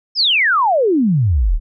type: exponential sweep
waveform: sine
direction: down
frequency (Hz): 5400 to 31.93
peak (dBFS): -11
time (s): 0.15-1.6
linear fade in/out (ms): 50
effects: none